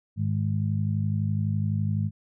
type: harmonic tone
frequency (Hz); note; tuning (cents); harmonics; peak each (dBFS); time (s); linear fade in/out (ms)
51.91; G#1; 0; 2 / 3 / 4; -25 / -29 / -31; 0.16-2.11; 50
effects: none